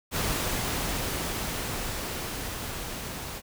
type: noise with level ramp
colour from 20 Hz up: pink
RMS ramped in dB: -28 to -37 dBFS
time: 0.11-3.42 s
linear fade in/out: 50 ms
effects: none